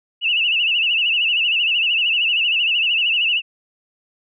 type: tone with vibrato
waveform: sine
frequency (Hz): 2771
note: F7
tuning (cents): -14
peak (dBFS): -15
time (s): 0.21-3.42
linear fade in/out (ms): 50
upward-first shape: sine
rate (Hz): 13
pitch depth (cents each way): 110
effects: none